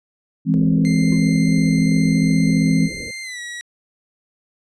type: chord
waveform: sine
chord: E augmented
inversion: none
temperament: equal with one note detuned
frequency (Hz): 164.81 / 207.7 / 262.5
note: E3 / G#3 / B#3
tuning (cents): 0 / 0 / +6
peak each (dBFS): -16 / -19 / -18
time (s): 0.45-2.9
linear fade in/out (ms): 50
type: low-pass noise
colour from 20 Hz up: white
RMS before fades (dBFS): -34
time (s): 0.54-3.11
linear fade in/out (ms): 0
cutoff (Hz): 540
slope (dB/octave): 96
type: tone with pitch glide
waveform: sawtooth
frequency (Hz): 2093 to 1919.3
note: C7 to B6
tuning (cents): 0 to -50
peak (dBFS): -25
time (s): 0.85-3.61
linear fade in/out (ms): 0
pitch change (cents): -150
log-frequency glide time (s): 3.23-3.4
type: tone with exponential decay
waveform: triangle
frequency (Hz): 350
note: F4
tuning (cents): +4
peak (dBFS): -23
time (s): 1.12-1.29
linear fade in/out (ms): 2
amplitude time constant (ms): 35
effects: resampled to 22050 Hz